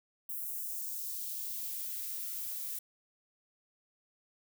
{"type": "noise with high-pass filter sweep", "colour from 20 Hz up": "violet", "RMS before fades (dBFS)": -39, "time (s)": [0.29, 2.79], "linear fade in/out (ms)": 5, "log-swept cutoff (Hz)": [11000, 590], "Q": 0.98, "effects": []}